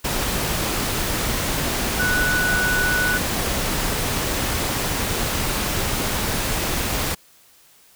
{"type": "tone in noise", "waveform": "sine", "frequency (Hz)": 1480, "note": "F#6", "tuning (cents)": 0, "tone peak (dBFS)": -19, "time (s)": [1.99, 3.18], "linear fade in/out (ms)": 10, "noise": "pink", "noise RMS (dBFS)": -23, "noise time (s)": [0.04, 7.15], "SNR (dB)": 1, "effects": ["white hiss -53 dBFS RMS until 7.95 s"]}